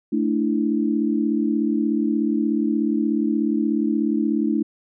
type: chord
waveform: sine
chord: A suspended fourth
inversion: none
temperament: just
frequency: 220 / 293.3 / 330 Hz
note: A3 / D4 / E4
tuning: 0 / -2 / +2 cents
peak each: -22 / -22 / -24 dBFS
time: 0.12-4.63 s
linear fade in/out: 10 ms
effects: none